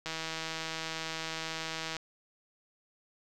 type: click train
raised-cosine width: 0.2 ms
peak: -19 dBFS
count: 308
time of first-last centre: 0.06-1.967 s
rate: 161 Hz
effects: none